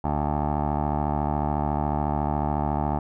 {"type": "tone with low-pass filter", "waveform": "15% pulse", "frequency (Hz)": 74, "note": "D2", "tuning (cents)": 14, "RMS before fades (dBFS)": -25, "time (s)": [0.04, 2.99], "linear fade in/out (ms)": 5, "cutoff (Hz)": 890, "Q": 5.4, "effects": []}